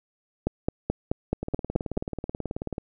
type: two click trains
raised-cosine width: 2 ms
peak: -10 / -17 dBFS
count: 8 / 26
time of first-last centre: 0.47-1.975 / 1.43-2.781 s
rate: 4.65 / 18.5 Hz
effects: none